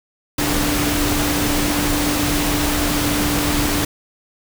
sine tone in noise, 293.7 Hz, D4, in tune, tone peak -21 dBFS, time 0.38-3.85 s, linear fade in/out 5 ms, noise pink, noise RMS -20 dBFS, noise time 0.38-3.85 s, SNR -4 dB, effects none

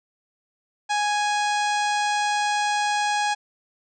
harmonic tone, 830.6 Hz, G#5, in tune, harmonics 1 / 2 / 3 / 4 / 5 / 6 / 7 / 8 / 9 / 10, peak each -22 / -28 / -32 / -34 / -36 / -38 / -39 / -40 / -41 / -42 dBFS, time 0.89-3.35 s, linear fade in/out 20 ms, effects none

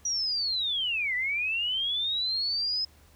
sine linear two-way sweep, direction down then up, 5840 to 1951 to 5140 Hz, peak -26 dBFS, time 0.05-2.85 s, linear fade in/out 5 ms, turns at 1.15 s, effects added 75 Hz sine -57 dBFS peak until 3.15 s + pink hiss -60 dBFS RMS until 3.15 s

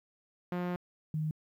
sawtooth / sine tone pair in turn, 177.8 / 155.12 Hz, F3 / D#3, +31 / -5 cents, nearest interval major second, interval 236 cents, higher first, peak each -28 / -30 dBFS, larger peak first, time 0.52-0.76 / 1.14-1.31 s, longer first, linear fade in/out 2 ms, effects low-pass 2000 Hz 12 dB/octave + 11-bit

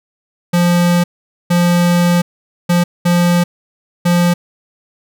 square tone bursts at uneven times, 174.61 Hz, F3, in tune, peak -10 dBFS, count 5, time 0.53-1.04 / 1.5-2.22 / 2.69-2.84 / 3.05-3.44 / 4.05-4.34 s, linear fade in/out 10 ms, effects none

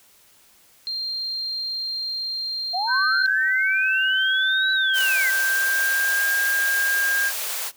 sine tone, 4186 Hz, C8, in tune, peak -25 dBFS, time 0.87-3.26 s, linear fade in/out 0 ms
sine linear two-way sweep, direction up then down, 685 to 3954 to 1916 Hz, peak -23 dBFS, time 2.73-5.31 s, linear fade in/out 20 ms, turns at 4.72 s
sine tone with pitch glide, 1540 to 1609.1 Hz, G6 to G6, -31 to +45 cents, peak -19 dBFS, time 2.87-7.32 s, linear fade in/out 50 ms, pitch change +76 cents, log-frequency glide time 4.66-6.27 s
white high-pass noise, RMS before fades -28 dBFS, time 4.93-7.72 s, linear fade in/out 50 ms, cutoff 480 Hz, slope 24 dB/octave
effects white hiss -55 dBFS RMS until 7.76 s

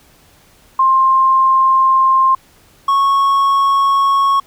sine / triangle tone pair in turn, 1057 / 1102.3 Hz, C6 / C#6, +17 / -10 cents, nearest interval minor second, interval 73 cents, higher second, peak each -8 dBFS, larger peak neither, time 0.79-2.35 / 2.88-4.4 s, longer first, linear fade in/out 5 ms, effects pink hiss -49 dBFS RMS until 4.46 s

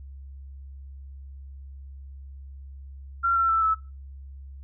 sine tone with pitch steps, 1371 / 1349 / 1327.4 / 1306.1 Hz, F6 / E6 / E6 / E6, -32 / +40 / +12 / -16 cents, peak -19 dBFS, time 3.23-3.75 s, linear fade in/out 20 ms, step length 130 ms, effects noise-tail reverb RT60 0.3 s tail -19 dB re dry + added 68 Hz sine -39 dBFS peak until 4.63 s

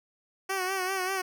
10% pulse tone with vibrato, 376.8 Hz, F#4, 32 cents sharp, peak -20 dBFS, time 0.49-1.22 s, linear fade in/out 10 ms, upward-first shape sine, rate 5.1 Hz, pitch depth 56 cents each way, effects none

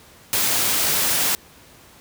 white noise, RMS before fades -20 dBFS, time 0.33-1.35 s, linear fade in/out 0 ms, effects pink hiss -48 dBFS RMS until 2 s + high-pass 60 Hz 12 dB/octave

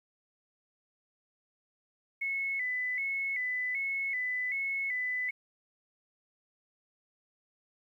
sine tone with vibrato, 2093 Hz, C7, in tune, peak -30 dBFS, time 2.21-5.31 s, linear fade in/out 10 ms, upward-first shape square, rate 1.3 Hz, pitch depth 79 cents each way, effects 11-bit

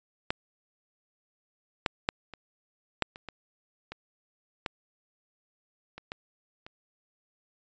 clicks, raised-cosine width 0.3 ms, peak -11 / -9 / -8 / -26 / -8 / -27 / -23 / -23 / -15 / -26 / -20 / -28 dBFS, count 12, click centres 0.305 / 1.862 / 2.089 / 2.337 / 3.023 / 3.159 / 3.287 / 3.92 / 4.662 / 5.98 / 6.119 / 6.665 s, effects resampled to 16000 Hz

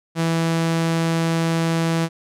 sawtooth tone, 164.81 Hz, E3, in tune, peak -14 dBFS, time 0.15-2.09 s, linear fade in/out 50 ms, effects low-pass 10000 Hz 12 dB/octave

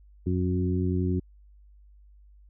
harmonic tone with a mistuned harmonic, 91 Hz, F#2, 28 cents flat, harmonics 1 / 2 / 3 / 4, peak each -26 / -29 / -31 / -32 dBFS, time 0.26-1.2 s, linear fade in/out 10 ms, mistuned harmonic 1, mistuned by -28 cents, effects added 50 Hz sine -51 dBFS peak until 2.49 s

